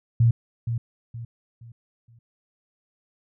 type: tone with echo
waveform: sine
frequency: 116.54 Hz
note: A#2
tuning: in tune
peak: -14 dBFS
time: 0.2-0.31 s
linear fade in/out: 5 ms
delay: 470 ms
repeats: 4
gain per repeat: -9 dB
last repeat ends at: 2.19 s
effects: none